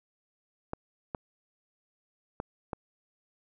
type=clicks; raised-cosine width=1 ms; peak=-19 dBFS; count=4; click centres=0.734 / 1.148 / 2.401 / 2.732 s; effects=none